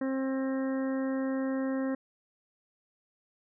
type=harmonic tone; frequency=265.8 Hz; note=C4; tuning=27 cents sharp; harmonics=1 / 2 / 3 / 4 / 5 / 6 / 7; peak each=-29 / -35 / -48 / -46 / -49 / -48 / -47 dBFS; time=0.01-1.95 s; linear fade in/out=5 ms; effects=none